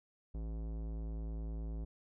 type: tone with tanh clipping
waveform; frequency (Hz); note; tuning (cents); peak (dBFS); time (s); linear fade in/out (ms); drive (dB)
sine; 54.8; A1; -6; -40; 0.34-1.85; 10; 18
effects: none